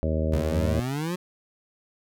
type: harmonic tone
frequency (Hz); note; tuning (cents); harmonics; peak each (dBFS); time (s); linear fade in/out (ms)
78.7; D#2; +20; 1 / 2 / 3 / 4 / 5 / 6 / 7 / 8; -25 / -31 / -31 / -35 / -36 / -36 / -31 / -36; 0.03-0.8; 0
type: exponential sweep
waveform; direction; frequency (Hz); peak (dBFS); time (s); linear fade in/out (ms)
25% pulse; up; 65.6 to 185; -23; 0.32-1.16; 10
effects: none